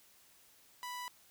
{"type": "tone", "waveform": "sawtooth", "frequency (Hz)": 987.8, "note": "B5", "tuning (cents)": 0, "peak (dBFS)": -37, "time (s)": [0.83, 1.08], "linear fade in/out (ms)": 0, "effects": ["white hiss -64 dBFS RMS until 1.3 s"]}